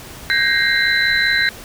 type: tone cluster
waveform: sine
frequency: 1556 / 1621 / 1881 / 2096 / 4010 Hz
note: G6 / G#6 / A#6 / C7 / B7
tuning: -13 / -42 / +15 / +2 / +26 cents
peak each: -20 dBFS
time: 0.3-1.49 s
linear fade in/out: 0 ms
effects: pink hiss -36 dBFS RMS until 1.64 s